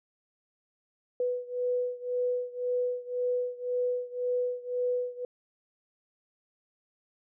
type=beating tone pair; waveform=sine; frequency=493.9 / 495.8 Hz; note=B4 / B4; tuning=0 / +7 cents; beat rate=1.9 Hz; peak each=-30 / -32 dBFS; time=1.2-5.25 s; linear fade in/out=2 ms; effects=none